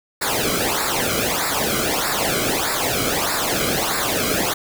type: noise with flanger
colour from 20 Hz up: pink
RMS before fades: -21 dBFS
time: 0.21-4.54 s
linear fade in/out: 10 ms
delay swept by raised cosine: 0.32 to 1.13 ms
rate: 1.6 Hz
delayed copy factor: -0.85
effects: none